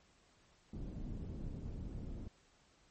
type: low-pass noise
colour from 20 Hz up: pink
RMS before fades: -44 dBFS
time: 0.73-2.28 s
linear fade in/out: 5 ms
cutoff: 250 Hz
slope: 12 dB/octave
effects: pink hiss -69 dBFS RMS until 2.9 s + MP3 32 kbps